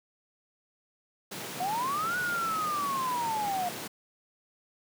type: high-pass noise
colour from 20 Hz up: pink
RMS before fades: -39 dBFS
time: 1.31-3.88 s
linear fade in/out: 10 ms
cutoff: 140 Hz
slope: 24 dB/octave
type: linear two-way sweep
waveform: sine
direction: up then down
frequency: 698.5 to 1483 to 698.5 Hz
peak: -28 dBFS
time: 1.6-3.69 s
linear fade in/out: 5 ms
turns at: 2.18 s
effects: none